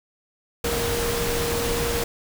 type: tone in noise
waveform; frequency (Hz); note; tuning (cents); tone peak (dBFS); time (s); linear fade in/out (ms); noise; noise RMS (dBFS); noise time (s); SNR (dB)
sine; 470; A#4; +14; -26; 0.64-2.04; 5; pink; -26; 0.64-2.04; -3
effects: none